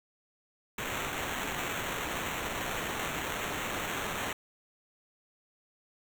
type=noise with sample-and-hold; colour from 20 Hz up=violet; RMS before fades=-35 dBFS; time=0.78-4.33 s; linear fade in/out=5 ms; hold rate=4900 Hz; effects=none